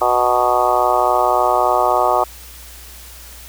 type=harmonic tone with a mistuned harmonic; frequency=123.47 Hz; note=B2; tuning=in tune; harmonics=3 / 4 / 5 / 6 / 7 / 8 / 9 / 10; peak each=-24 / -23 / -19 / -18 / -20 / -24 / -20 / -22 dBFS; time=0.01-2.24 s; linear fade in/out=5 ms; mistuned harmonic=8; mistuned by=-50 cents; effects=added 60 Hz sine -39 dBFS peak until 3.48 s + white hiss -39 dBFS RMS until 3.48 s